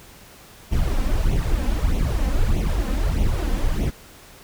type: noise with flanger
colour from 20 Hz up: brown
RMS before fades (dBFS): -20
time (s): 0.71-3.91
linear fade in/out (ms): 20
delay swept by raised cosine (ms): 0.31 to 3.91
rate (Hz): 1.6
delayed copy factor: +0.8
effects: pink hiss -46 dBFS RMS until 4.43 s